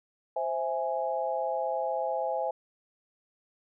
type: chord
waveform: sine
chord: C augmented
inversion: none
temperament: equal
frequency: 523.3 / 659.3 / 830.6 Hz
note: C5 / E5 / G#5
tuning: 0 / 0 / 0 cents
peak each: -32 dBFS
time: 0.36-2.51 s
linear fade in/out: 5 ms
effects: none